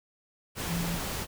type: tone in noise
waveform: sine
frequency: 170.3 Hz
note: F3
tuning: 43 cents flat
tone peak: -30 dBFS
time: 0.66-0.99 s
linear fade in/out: 50 ms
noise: pink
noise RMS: -34 dBFS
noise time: 0.55-1.27 s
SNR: +1 dB
effects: none